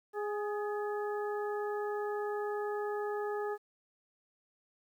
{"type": "harmonic tone with a mistuned harmonic", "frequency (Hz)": 415.3, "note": "G#4", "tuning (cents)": 0, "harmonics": [1, 2, 3, 4], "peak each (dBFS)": [-34, -40, -44, -46], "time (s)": [0.13, 3.58], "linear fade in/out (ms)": 50, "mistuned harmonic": 4, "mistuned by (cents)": 42, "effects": ["11-bit"]}